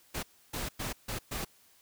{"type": "noise bursts at uneven times", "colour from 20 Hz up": "pink", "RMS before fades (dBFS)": -36, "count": 5, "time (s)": [[0.14, 0.23], [0.53, 0.69], [0.79, 0.93], [1.08, 1.19], [1.31, 1.45]], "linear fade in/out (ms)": 10, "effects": ["white hiss -63 dBFS RMS until 1.81 s"]}